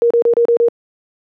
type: tone bursts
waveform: sine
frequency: 470.2 Hz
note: A#4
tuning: 15 cents sharp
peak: -8 dBFS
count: 6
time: 0.02-0.684 s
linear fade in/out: 0 ms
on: 84 ms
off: 32 ms
effects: high-pass 300 Hz 12 dB/octave